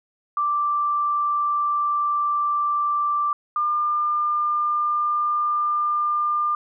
sine tone pair in turn, 1174.7 / 1200.1 Hz, D6 / D6, 0 / +37 cents, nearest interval unison, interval 37 cents, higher second, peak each -19 dBFS, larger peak neither, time 0.37-3.33 / 3.56-6.55 s, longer second, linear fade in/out 2 ms, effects none

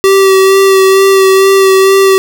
square tone with vibrato, 386.1 Hz, G4, 26 cents flat, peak -4 dBFS, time 0.04-2.18 s, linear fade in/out 0 ms, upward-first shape sine, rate 2.2 Hz, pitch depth 17 cents each way, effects none

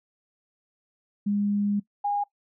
sine tone pair in turn, 204.1 / 816.4 Hz, G#3 / G#5, -30 / -30 cents, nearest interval 2 octaves, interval 2400 cents, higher second, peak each -22 / -23 dBFS, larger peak first, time 1.26-1.8 / 2.04-2.24 s, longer first, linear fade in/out 10 ms, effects noise-tail reverb RT60 0.1 s tail -19 dB re dry

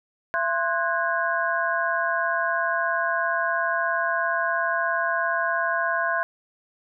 sine tone cluster, 674 / 1052 / 1478 / 1635 Hz, E5 / C6 / F#6 / G#6, +38 / +9 / -2 / -28 cents, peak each -27 dBFS, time 0.34-6.23 s, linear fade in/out 0 ms, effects none

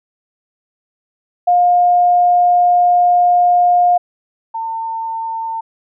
sine tone pair in turn, 710 / 902.5 Hz, F5 / A5, +28 / +44 cents, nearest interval major third, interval 416 cents, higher second, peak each -8 / -19 dBFS, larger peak first, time 1.47-3.98 / 4.54-5.61 s, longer first, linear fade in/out 10 ms, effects none

